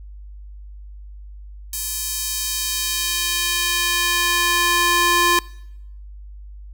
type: tone with high-pass filter sweep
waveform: square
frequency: 348.4 Hz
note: F4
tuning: 4 cents flat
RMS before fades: -20 dBFS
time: 1.73-5.39 s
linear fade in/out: 2 ms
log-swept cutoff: 7700 to 840 Hz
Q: 0.79
effects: noise-tail reverb RT60 0.8 s tail -23 dB re dry + added 50 Hz sine -35 dBFS peak until 6.73 s